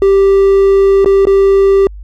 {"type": "tone with dropouts", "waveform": "triangle", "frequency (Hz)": 392, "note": "G4", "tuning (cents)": 0, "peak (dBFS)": -3, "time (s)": [0.02, 1.87], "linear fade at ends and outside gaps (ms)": 1, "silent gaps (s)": [[1.046, 1.059], [1.253, 1.27]], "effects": ["added 50 Hz sine -26 dBFS peak until 2.03 s"]}